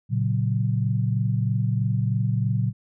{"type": "chord", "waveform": "sine", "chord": "F# major", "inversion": "first", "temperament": "just", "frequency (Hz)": [115.62, 138.75, 185], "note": ["A#2", "C#3", "F#3"], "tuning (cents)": [-14, 2, 0], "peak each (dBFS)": [-22, -26, -28], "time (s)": [0.09, 2.73], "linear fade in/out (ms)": 50, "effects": []}